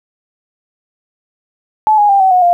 sine tone with pitch steps, 863 / 827.4 / 793.2 / 760.5 / 729.1 / 699 Hz, A5 / G#5 / G5 / F#5 / F#5 / F5, -34 / -7 / +20 / +47 / -26 / +1 cents, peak -6 dBFS, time 1.87-2.53 s, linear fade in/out 0 ms, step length 110 ms, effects 8-bit

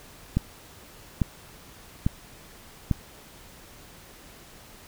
click train, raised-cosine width 5 ms, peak -9 dBFS, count 4, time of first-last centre 0.37-2.912 s, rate 1.18 Hz, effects pink hiss -49 dBFS RMS until 4.87 s

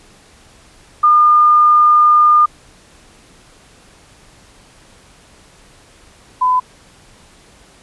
sine tone pair in turn, 1211 / 1007.5 Hz, D#6 / B5, -47 / +34 cents, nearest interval minor third, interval 319 cents, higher first, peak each -6 / -10 dBFS, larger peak first, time 1.03-2.46 / 6.41-6.6 s, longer first, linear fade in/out 10 ms, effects pink hiss -46 dBFS RMS until 7.82 s + resampled to 24000 Hz

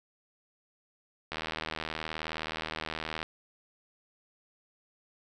click train, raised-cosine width 0.3 ms, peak -18 dBFS, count 152, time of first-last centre 1.32-3.229 s, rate 79.1 Hz, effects none

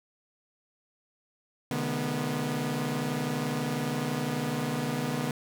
sawtooth tone cluster, 131.8 / 151.6 / 211.9 / 243.9 Hz, C3 / D#3 / G#3 / B3, +13 / -45 / +35 / -21 cents, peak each -33 / -29 / -34 / -28 dBFS, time 1.71-5.31 s, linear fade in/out 2 ms, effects none

